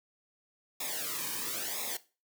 white noise with flanger, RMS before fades -36 dBFS, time 0.8-1.97 s, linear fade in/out 5 ms, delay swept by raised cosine 0.66 to 1.5 ms, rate 0.98 Hz, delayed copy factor -0.85, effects noise-tail reverb RT60 0.3 s tail -17 dB re dry

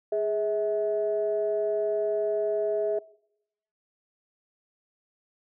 sine tone pair together, 415.3 / 646.8 Hz, G#4 / E5, 0 / -33 cents, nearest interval minor sixth, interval 767 cents, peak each -26 dBFS, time 0.12-2.99 s, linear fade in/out 5 ms, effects noise-tail reverb RT60 0.8 s tail -23 dB re dry + tanh soft clip ceiling -16 dBFS

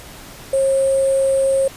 sine tone with sample-and-hold, 539 Hz, C#5, 49 cents flat, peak -13 dBFS, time 0.53-1.68 s, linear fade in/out 5 ms, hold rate 8820 Hz, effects pink hiss -38 dBFS RMS until 1.76 s + resampled to 32000 Hz

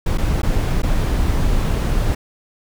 brown noise with dropouts, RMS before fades -17 dBFS, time 0.06-2.15 s, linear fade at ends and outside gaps 5 ms, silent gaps 0.175-0.182 / 0.419-0.431 / 0.821-0.832 s, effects none

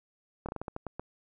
slowing click train, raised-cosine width 1 ms, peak -22 dBFS, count 9, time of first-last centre 0.46-0.996 s, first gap 27 ms, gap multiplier 1.25, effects none

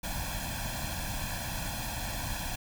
pink noise with comb filter, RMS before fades -35 dBFS, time 0.03-2.56 s, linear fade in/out 10 ms, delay 1.2 ms, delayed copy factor +1, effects none

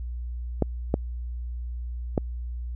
clicks, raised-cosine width 2 ms, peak -8 dBFS, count 3, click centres 0.623 / 0.941 / 2.178 s, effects added 60 Hz sine -30 dBFS peak until 2.75 s

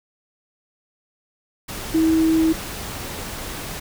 sine tone in noise, 321.8 Hz, E4, 42 cents flat, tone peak -14 dBFS, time 1.94-2.53 s, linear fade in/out 10 ms, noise pink, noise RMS -31 dBFS, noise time 1.68-3.8 s, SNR +14 dB, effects none

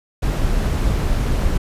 brown noise, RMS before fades -18 dBFS, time 0.22-1.58 s, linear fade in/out 10 ms, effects resampled to 32000 Hz

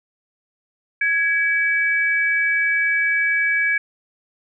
sine tone pair together, 1661.2 / 2292 Hz, G#6 / D7, 0 / -43 cents, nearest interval tritone, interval 557 cents, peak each -19 / -19 dBFS, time 1.01-3.78 s, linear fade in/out 5 ms, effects none

